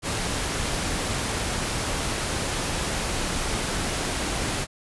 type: noise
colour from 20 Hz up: pink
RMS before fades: -27 dBFS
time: 0.02-4.67 s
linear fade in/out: 50 ms
effects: resampled to 24000 Hz